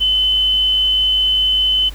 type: tone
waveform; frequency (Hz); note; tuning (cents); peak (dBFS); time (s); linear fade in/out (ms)
sine; 3035; F#7; +43; -12; 0-1.9; 20
effects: added 50 Hz sine -28 dBFS peak until 1.94 s + pink hiss -41 dBFS RMS until 1.94 s